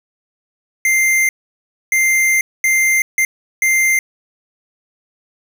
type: tone bursts at uneven times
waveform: square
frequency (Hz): 2093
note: C7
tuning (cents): 0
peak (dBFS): -12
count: 5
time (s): 0.85-1.29 / 1.92-2.41 / 2.64-3.02 / 3.18-3.25 / 3.62-3.99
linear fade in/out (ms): 2
effects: none